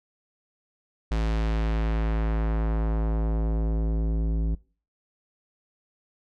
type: tone with low-pass filter sweep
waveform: square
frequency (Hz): 54.7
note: A1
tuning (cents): -9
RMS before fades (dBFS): -25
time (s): 1.11-4.55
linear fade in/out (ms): 5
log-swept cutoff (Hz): 5500 to 270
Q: 0.78
effects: noise-tail reverb RT60 0.4 s tail -23 dB re dry